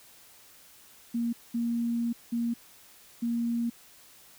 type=tone bursts at uneven times; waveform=sine; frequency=234.5 Hz; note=A#3; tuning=11 cents sharp; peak=-26 dBFS; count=4; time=1.14-1.33 / 1.54-2.13 / 2.32-2.54 / 3.22-3.7 s; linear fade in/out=10 ms; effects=white hiss -55 dBFS RMS until 4.38 s